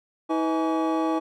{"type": "tone cluster", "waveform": "triangle", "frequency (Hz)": [320.8, 498, 640, 838, 1141], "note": ["E4", "B4", "D#5", "G#5", "C#6"], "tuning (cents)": [-47, 14, 49, 15, 50], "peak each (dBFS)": [-22, -30, -29, -28, -30], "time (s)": [0.29, 1.2], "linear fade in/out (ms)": 20, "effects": []}